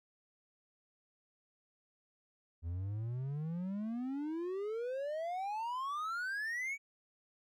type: exponential sweep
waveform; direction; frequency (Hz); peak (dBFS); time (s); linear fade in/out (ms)
triangle; up; 81 to 2297; -34; 2.62-6.78; 50
effects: none